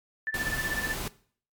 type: tone with tremolo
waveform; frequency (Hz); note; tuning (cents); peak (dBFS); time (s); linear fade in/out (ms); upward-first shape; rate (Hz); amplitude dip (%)
sine; 1762; A6; +2; -25; 0.27-0.95; 0; triangle; 16; 100
type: noise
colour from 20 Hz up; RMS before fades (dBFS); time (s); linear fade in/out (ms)
pink; -34; 0.34-1.08; 2
effects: noise-tail reverb RT60 0.5 s tail -19 dB re dry + MP3 96 kbps